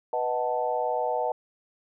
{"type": "chord", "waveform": "sine", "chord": "B dominant seventh", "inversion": "none", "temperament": "equal", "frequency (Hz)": [493.9, 622.3, 740, 880], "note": ["B4", "D#5", "F#5", "A5"], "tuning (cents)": [0, 0, 0, 0], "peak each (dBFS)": -30, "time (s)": [0.13, 1.32], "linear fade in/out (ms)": 2, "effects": []}